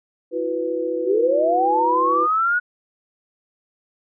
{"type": "chord", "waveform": "sine", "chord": "E suspended second", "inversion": "none", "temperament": "equal with one note detuned", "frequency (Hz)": [329.6, 364.1, 493.9], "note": ["E4", "F#4", "B4"], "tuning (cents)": [0, -28, 0], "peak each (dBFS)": [-27, -27, -23], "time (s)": [0.31, 2.28], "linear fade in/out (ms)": 50}
{"type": "linear sweep", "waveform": "sine", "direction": "up", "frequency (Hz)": [349.2, 1473], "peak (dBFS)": -16, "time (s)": [1.05, 2.6], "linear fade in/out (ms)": 20}
{"effects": []}